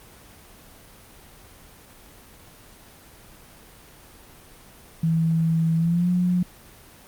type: tone with pitch glide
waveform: sine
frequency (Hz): 163.2 to 179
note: E3 to F3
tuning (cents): -17 to +43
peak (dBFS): -18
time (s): 5.03-6.43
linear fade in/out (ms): 5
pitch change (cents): +160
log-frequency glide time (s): 5.77-6.1
effects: pink hiss -48 dBFS RMS until 7.07 s + Opus 24 kbps